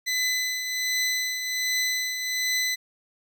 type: tone with tremolo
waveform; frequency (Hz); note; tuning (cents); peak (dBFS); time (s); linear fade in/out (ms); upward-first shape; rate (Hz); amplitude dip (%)
20% pulse; 2010; B6; +30; -17; 0.06-2.76; 20; triangle; 1.3; 55
effects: none